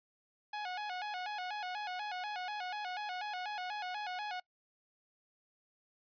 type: tone with vibrato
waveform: sawtooth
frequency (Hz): 782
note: G5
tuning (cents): -4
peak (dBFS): -34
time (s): 0.53-4.4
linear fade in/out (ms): 5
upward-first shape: square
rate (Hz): 4.1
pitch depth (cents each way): 120
effects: noise-tail reverb RT60 0.1 s tail -24 dB re dry + resampled to 11025 Hz